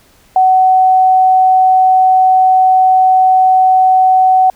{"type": "tone", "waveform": "sine", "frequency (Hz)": 750, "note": "F#5", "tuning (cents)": 23, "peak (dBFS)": -5, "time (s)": [0.36, 4.5], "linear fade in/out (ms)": 2, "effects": ["pink hiss -48 dBFS RMS until 4.55 s"]}